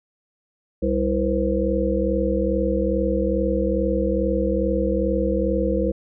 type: harmonic tone with a mistuned harmonic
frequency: 65.41 Hz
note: C2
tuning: in tune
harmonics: 1 / 3 / 5 / 7 / 8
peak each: -25 / -25 / -25 / -25 / -25 dBFS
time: 0.82-5.92 s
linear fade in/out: 10 ms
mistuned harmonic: 7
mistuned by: +85 cents
effects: none